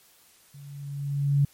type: tone with level ramp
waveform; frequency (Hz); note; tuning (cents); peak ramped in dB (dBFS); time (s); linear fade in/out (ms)
sine; 141.5; C#3; +36; -43 to -16; 0.54-1.45; 5
effects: white hiss -58 dBFS RMS until 1.53 s + MP3 64 kbps